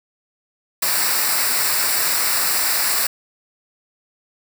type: noise with comb filter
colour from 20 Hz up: white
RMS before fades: -19 dBFS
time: 0.82-3.07 s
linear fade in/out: 5 ms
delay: 0.31 ms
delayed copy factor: -0.7
effects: none